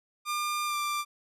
sawtooth tone with pitch glide, 1200 to 1182.8 Hz, D6 to D6, +37 to +12 cents, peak -25 dBFS, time 0.25-1.05 s, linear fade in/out 50 ms, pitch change -25 cents, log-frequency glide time 0.66-0.76 s, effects resampled to 32000 Hz

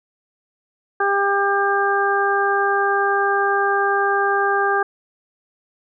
harmonic tone, 398.9 Hz, G4, 30 cents sharp, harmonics 1 / 2 / 3 / 4, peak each -21 / -21 / -22 / -21 dBFS, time 1-4.83 s, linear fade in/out 5 ms, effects none

